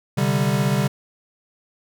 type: chord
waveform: square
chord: C suspended second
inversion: none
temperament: equal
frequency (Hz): 130.81 / 146.83 / 196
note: C3 / D3 / G3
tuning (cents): 0 / 0 / 0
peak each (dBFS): -23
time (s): 0.17-0.88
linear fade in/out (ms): 10
effects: none